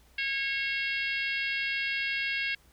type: harmonic tone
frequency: 546 Hz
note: C#5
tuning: 26 cents flat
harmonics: 3 / 4 / 5 / 6 / 7 / 8 / 9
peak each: -34 / -32 / -34 / -39 / -45 / -44 / -45 dBFS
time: 0.18-2.55 s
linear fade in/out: 5 ms
effects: added 60 Hz sine -60 dBFS peak until 2.72 s + pink hiss -63 dBFS RMS until 2.72 s